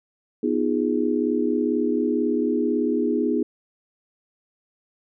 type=chord; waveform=sine; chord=F half-diminished seventh; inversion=second; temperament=equal with one note detuned; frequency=246.9 / 311.1 / 349.2 / 413.6 Hz; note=Cb4 / Eb4 / F4 / Ab4; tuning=0 / 0 / 0 / -7 cents; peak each=-24 / -24 / -28 / -25 dBFS; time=0.43-3.43 s; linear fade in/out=5 ms; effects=none